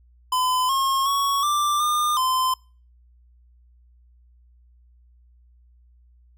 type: tone with pitch steps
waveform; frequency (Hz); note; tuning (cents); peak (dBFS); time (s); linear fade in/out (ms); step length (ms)
square; 1014 / 1078 / 1114 / 1180 / 1209 / 1031; B5 / C#6 / C#6 / D6 / D6 / C6; +45 / -49 / +8 / +8 / +50 / -26; -20; 0.32-2.54; 5; 370
effects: noise-tail reverb RT60 0.4 s tail -26 dB re dry + added 60 Hz sine -52 dBFS peak until 6.37 s